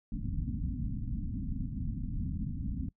pink low-pass noise, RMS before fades -35 dBFS, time 0.12-2.89 s, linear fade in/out 2 ms, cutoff 280 Hz, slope 96 dB/octave, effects noise-tail reverb RT60 0.1 s tail -22 dB re dry

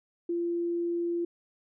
sine tone, 343.2 Hz, F4, 30 cents flat, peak -27 dBFS, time 0.29-1.25 s, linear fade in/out 5 ms, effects none

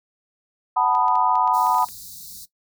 sine chord, B dominant seventh, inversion second, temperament just, 740.8 / 889 / 987.8 / 1234.7 Hz, F#5 / A5 / B5 / D#6, +2 / +18 / 0 / -14 cents, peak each -23 / -22 / -20 / -26 dBFS, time 0.76-1.85 s, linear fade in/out 10 ms
clicks, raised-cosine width 0.2 ms, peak -25 dBFS, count 10, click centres 0.951 / 1.082 / 1.155 / 1.355 / 1.476 / 1.667 / 1.745 / 1.784 / 1.826 / 1.887 s
white band-stop noise, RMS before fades -39 dBFS, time 1.53-2.46 s, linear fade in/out 20 ms, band 220 to 3800 Hz, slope 96 dB/octave
effects noise-tail reverb RT60 0.1 s tail -17 dB re dry

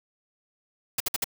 white noise bursts, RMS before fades -26 dBFS, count 4, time 0.98-1.243 s, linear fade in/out 5 ms, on 23 ms, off 57 ms, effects none

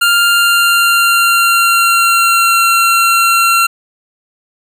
25% pulse tone with pitch glide, 1396.9 to 1365 Hz, F6 to F6, 0 to -40 cents, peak -4 dBFS, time 0.01-3.67 s, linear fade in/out 10 ms, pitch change -40 cents, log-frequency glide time 0.25-2.63 s, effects none

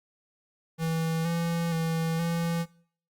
square tone with pitch steps, 162.9 / 168.3 / 163.4 / 168.2 Hz, E3 / E3 / E3 / E3, -20 / +36 / -15 / +35 cents, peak -27 dBFS, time 0.78-2.66 s, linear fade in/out 50 ms, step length 470 ms, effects noise-tail reverb RT60 0.5 s tail -19 dB re dry + Opus 48 kbps

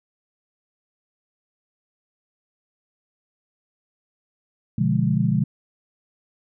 sine chord, B diminished seventh, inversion none, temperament equal, 123.47 / 146.83 / 174.61 / 207.7 Hz, B2 / D3 / F3 / Ab3, 0 / 0 / 0 / 0 cents, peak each -23 dBFS, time 4.78-5.44 s, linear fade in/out 5 ms, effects none

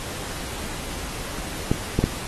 clicks, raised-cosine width 3 ms, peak -5 dBFS, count 3, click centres 1.715 / 1.99 / 2.04 s, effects pink hiss -33 dBFS RMS until 2.27 s + AAC 32 kbps

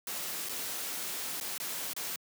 white noise with dropouts, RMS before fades -37 dBFS, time 0.07-2.16 s, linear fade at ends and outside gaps 2 ms, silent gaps 0.488-0.493 / 1.401-1.41 / 1.579-1.6 / 1.933-1.964 s, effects high-pass 150 Hz 12 dB/octave

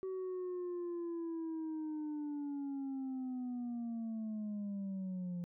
sine linear sweep, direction down, 380 to 173.3 Hz, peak -35 dBFS, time 0.03-5.44 s, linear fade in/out 0 ms, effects tanh soft clip ceiling -37 dBFS

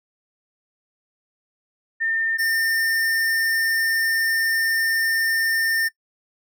sine / square tone pair in turn, 1808 / 1808 Hz, A6 / A6, +47 / +47 cents, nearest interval unison, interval 0 cents, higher neither, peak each -20 dBFS, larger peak neither, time 2-2.38 / 2.38-5.89 s, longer second, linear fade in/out 20 ms, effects noise-tail reverb RT60 0.1 s tail -21 dB re dry

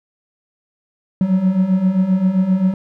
triangle beating tone pair, 182.1 / 189.7 Hz, F#3 / F#3, -27 / +43 cents, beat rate 7.6 Hz, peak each -17 / -12 dBFS, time 1.21-2.74 s, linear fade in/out 2 ms, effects none

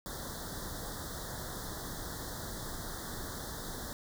pink band-stop noise, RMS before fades -41 dBFS, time 0.06-3.93 s, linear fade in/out 0 ms, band 1900 to 3400 Hz, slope 96 dB/octave, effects none

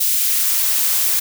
blue noise with high-pass filter sweep, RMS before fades -17 dBFS, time 0-1.2 s, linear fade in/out 10 ms, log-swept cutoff 2900 to 210 Hz, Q 0.76, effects none

